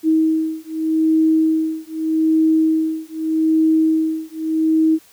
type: beating tone pair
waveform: sine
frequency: 317.6 / 318.42 Hz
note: D#4 / D#4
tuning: +36 / +40 cents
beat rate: 0.82 Hz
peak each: -17 / -17 dBFS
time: 0.03-4.99 s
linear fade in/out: 50 ms
effects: white hiss -50 dBFS RMS until 5.12 s